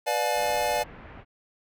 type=chord; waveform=square; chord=B diminished seventh; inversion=none; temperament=just; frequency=493.9 / 592.7 / 711.2 / 853.4 Hz; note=B4 / D5 / F5 / Ab5; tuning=0 / +16 / +31 / +47 cents; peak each=-33 / -29 / -30 / -29 dBFS; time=0.06-0.84 s; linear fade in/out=20 ms
type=low-pass noise; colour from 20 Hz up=pink; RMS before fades=-45 dBFS; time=0.34-1.25 s; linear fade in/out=50 ms; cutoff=2400 Hz; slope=24 dB/octave
effects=none